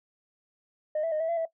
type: tone with pitch steps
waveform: sine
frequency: 613 / 658 / 616 / 651 / 676 / 655 Hz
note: D#5 / E5 / D#5 / E5 / E5 / E5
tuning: -26 / -3 / -17 / -22 / +43 / -11 cents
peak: -24 dBFS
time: 0.95-1.454 s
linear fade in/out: 5 ms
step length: 84 ms
effects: noise-tail reverb RT60 0.1 s tail -18 dB re dry + tanh soft clip ceiling -23 dBFS